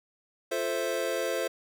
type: chord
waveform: square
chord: F major seventh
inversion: none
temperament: equal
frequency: 349.2 / 440 / 523.3 / 659.3 Hz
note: F4 / A4 / C5 / E5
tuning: 0 / 0 / 0 / 0 cents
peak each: -37 / -35 / -32 / -35 dBFS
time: 0.51-1.48 s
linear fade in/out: 10 ms
effects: none